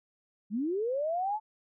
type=linear sweep; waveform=sine; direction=up; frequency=190 to 881 Hz; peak=-28 dBFS; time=0.5-1.4 s; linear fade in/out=50 ms; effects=none